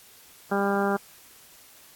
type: harmonic tone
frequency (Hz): 199.3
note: G3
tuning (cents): +29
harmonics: 1 / 2 / 3 / 4 / 5 / 6 / 7 / 8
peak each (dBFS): -27 / -27 / -31 / -29 / -35 / -34 / -32 / -37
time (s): 0.51-0.97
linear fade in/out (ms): 10
effects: white hiss -52 dBFS RMS until 1.95 s + AAC 64 kbps